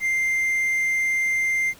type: tone with quantisation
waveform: triangle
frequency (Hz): 2094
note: C7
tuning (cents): +1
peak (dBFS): -18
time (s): 0-1.74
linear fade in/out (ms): 50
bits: 8
effects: pink hiss -49 dBFS RMS until 1.79 s